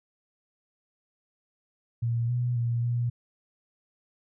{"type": "tone with pitch steps", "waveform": "sine", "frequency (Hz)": [117.2, 122.4, 118.2, 120], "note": ["A#2", "B2", "A#2", "B2"], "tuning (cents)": [10, -15, 24, -49], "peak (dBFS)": -24, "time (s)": [2.02, 3.1], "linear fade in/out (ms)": 10, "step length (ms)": 270, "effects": []}